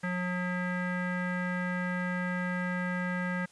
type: tone with low-pass filter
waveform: square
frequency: 180 Hz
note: F#3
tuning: 47 cents flat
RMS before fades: -32 dBFS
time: 0.03-3.46 s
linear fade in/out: 10 ms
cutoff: 1800 Hz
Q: 9.5
effects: white hiss -60 dBFS RMS until 3.51 s + resampled to 22050 Hz